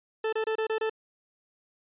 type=tone bursts; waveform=40% pulse; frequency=440 Hz; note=A4; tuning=in tune; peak=-25 dBFS; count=6; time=0.24-0.897 s; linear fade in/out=5 ms; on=87 ms; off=27 ms; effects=resampled to 8000 Hz